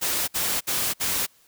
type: noise bursts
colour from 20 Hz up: white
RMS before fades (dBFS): -25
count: 4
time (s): 0.01-1.267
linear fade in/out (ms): 20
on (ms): 270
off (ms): 59
effects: white hiss -59 dBFS RMS until 1.47 s